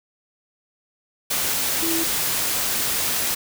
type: tone in noise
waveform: sine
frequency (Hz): 329.6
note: E4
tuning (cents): 0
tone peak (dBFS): -24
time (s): 1.82-2.04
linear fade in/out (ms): 10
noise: white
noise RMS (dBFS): -23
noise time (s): 1.3-3.35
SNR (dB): -4
effects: none